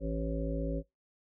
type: harmonic tone with a mistuned harmonic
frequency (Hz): 55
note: A1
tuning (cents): 0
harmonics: 1 / 3 / 5 / 7 / 9 / 10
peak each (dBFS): -34 / -38 / -38 / -43 / -43 / -39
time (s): 0-0.83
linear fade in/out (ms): 50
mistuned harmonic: 1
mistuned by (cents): -16
effects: noise-tail reverb RT60 0.2 s tail -23 dB re dry